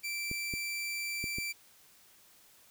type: tone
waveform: sawtooth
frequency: 2340 Hz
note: D7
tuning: 7 cents flat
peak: -31 dBFS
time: 0.03-1.53 s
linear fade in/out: 20 ms
type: clicks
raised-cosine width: 3 ms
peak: -27 dBFS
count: 4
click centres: 0.314 / 0.538 / 1.241 / 1.385 s
effects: white hiss -61 dBFS RMS until 2.7 s